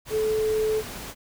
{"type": "tone in noise", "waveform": "sine", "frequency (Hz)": 434.1, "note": "A4", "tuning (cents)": -23, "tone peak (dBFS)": -21, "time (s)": [0.1, 0.83], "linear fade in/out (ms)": 50, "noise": "pink", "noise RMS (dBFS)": -37, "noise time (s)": [0.05, 1.15], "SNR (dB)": 13, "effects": []}